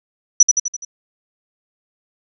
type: tone with echo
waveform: sine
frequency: 5910 Hz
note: F#8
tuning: 3 cents flat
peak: -3 dBFS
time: 0.4-0.43 s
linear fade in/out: 5 ms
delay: 84 ms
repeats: 5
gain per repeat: -5 dB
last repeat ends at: 0.85 s
effects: none